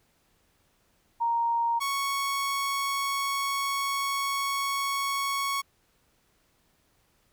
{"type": "tone pair in turn", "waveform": ["sine", "sawtooth"], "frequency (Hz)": [932.3, 1108.7], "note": ["A#5", "C#6"], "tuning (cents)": [0, 0], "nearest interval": "minor third", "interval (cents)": 300, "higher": "second", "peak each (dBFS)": -23, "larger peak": "neither", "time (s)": [[1.2, 1.8], [1.8, 5.62]], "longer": "second", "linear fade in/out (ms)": 20, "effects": ["pink hiss -68 dBFS RMS until 7.32 s"]}